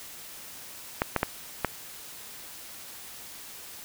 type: clicks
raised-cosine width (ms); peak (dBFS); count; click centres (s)
0.5; -8; 4; 1.019 / 1.163 / 1.231 / 1.647
effects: white hiss -44 dBFS RMS until 3.84 s